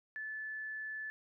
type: tone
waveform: sine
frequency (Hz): 1739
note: A6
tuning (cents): -21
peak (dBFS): -39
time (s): 0.16-1.1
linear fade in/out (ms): 0
effects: none